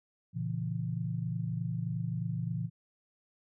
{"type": "chord", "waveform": "sine", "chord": "A# diminished", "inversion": "none", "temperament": "just", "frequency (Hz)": [116.54, 139.85, 167.82], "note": ["A#2", "C#3", "E3"], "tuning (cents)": [0, 16, 31], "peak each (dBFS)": [-35, -38, -35], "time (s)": [0.33, 2.7], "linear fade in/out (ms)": 50, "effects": []}